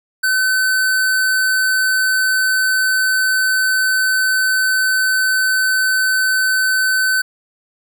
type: tone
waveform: square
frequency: 1522 Hz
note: F#6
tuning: 48 cents sharp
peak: -14 dBFS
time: 0.23-7.22 s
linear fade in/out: 10 ms
effects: none